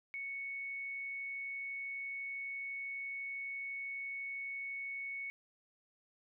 sine tone, 2217 Hz, C#7, in tune, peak -39 dBFS, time 0.14-5.3 s, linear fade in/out 0 ms, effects none

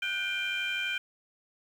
sine tone cluster, 1463 / 1555 / 2389 / 3126 Hz, F#6 / G6 / D7 / G7, -20 / -14 / +29 / -6 cents, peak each -36 / -35 / -31 / -34 dBFS, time 0.02-0.98 s, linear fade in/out 5 ms, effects tanh soft clip ceiling -24 dBFS + 9-bit

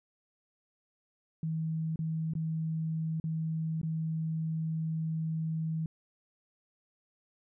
sine tone with dropouts, 160.2 Hz, E3, 49 cents flat, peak -30 dBFS, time 1.43-5.86 s, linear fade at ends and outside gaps 2 ms, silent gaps 1.959-1.99 / 2.336-2.352 / 3.2-3.24 / 3.815-3.831 s, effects none

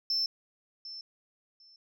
sine tone with echo, 5320 Hz, E8, 15 cents sharp, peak -25 dBFS, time 0.1-0.26 s, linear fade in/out 2 ms, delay 750 ms, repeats 2, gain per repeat -15 dB, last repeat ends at 1.76 s, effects tanh soft clip ceiling -24 dBFS

